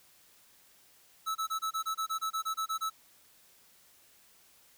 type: tone bursts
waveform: square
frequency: 1306 Hz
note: E6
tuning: 17 cents flat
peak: -31 dBFS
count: 14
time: 1.26-2.901 s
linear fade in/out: 20 ms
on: 94 ms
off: 25 ms
effects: white hiss -62 dBFS RMS until 4.77 s